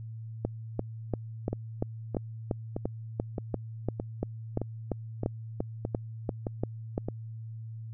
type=two click trains; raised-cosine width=2 ms; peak=-15 / -18 dBFS; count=20 / 10; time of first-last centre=0.45-6.979 / 1.53-7.086 s; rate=2.91 / 1.62 Hz; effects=added 112 Hz sine -38 dBFS peak until 7.93 s